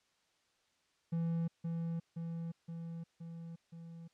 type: tone with echo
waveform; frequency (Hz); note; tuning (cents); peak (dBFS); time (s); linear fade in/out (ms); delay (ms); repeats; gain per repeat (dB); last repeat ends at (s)
triangle; 166.6; E3; +19; -30; 1.12-1.48; 10; 520; 5; -3; 4.08
effects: white hiss -75 dBFS RMS until 4.13 s + low-pass 6000 Hz 12 dB/octave